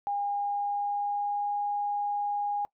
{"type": "tone with pitch glide", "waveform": "sine", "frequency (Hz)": [811, 819.5], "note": ["G#5", "G#5"], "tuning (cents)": [-41, -23], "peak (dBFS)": -27, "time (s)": [0.07, 2.65], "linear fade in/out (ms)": 0, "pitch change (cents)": 18, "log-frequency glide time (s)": [0.21, 1.52], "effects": ["noise-tail reverb RT60 0.1 s tail -22 dB re dry"]}